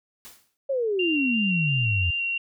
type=noise with exponential decay; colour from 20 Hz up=white; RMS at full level=-41 dBFS; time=0.25-0.57 s; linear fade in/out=0 ms; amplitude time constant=69 ms
type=exponential sweep; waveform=sine; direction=down; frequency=563 to 81.8 Hz; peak=-22 dBFS; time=0.69-2.11 s; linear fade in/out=10 ms
type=tone with vibrato; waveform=sine; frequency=2765 Hz; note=F7; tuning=18 cents flat; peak=-24 dBFS; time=0.99-2.38 s; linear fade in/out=5 ms; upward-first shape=square; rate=2.9 Hz; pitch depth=11 cents each way
effects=none